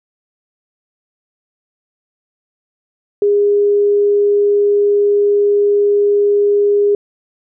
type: tone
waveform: sine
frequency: 408.8 Hz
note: G#4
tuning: 27 cents flat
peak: -9 dBFS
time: 3.22-6.95 s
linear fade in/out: 2 ms
effects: none